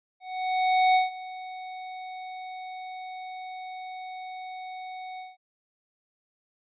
square tone with ADSR envelope, 743 Hz, F#5, 7 cents sharp, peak -18 dBFS, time 0.2-5.37 s, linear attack 750 ms, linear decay 150 ms, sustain -19 dB, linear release 180 ms, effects resampled to 8000 Hz

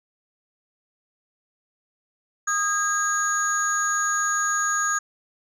sine tone cluster, 1243 / 1626 / 6710 Hz, D#6 / G#6 / G#8, -2 / -37 / +17 cents, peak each -24 dBFS, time 2.47-4.99 s, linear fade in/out 10 ms, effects tanh soft clip ceiling -15 dBFS

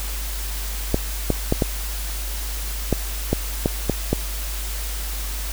clicks, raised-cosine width 2 ms, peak -4 dBFS, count 9, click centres 0.944 / 1.303 / 1.524 / 1.622 / 2.927 / 3.33 / 3.659 / 3.897 / 4.13 s, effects added 50 Hz sine -26 dBFS peak until 5.52 s + white hiss -32 dBFS RMS until 5.52 s

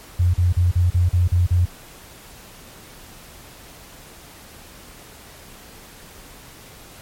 sine tone bursts, 88.5 Hz, F2, 23 cents sharp, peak -13 dBFS, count 8, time 0.19-1.656 s, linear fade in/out 10 ms, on 150 ms, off 38 ms, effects pink hiss -43 dBFS RMS until 7.01 s + MP3 64 kbps

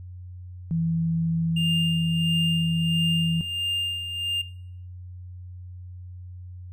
sine tone, 164.81 Hz, E3, in tune, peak -22 dBFS, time 0.71-3.41 s, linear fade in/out 0 ms
triangle tone with tremolo, 2806 Hz, F7, 8 cents sharp, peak -22 dBFS, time 1.56-4.42 s, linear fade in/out 10 ms, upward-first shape sine, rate 1.5 Hz, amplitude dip 60%
effects noise-tail reverb RT60 0.6 s tail -17 dB re dry + added 90 Hz sine -37 dBFS peak until 6.72 s

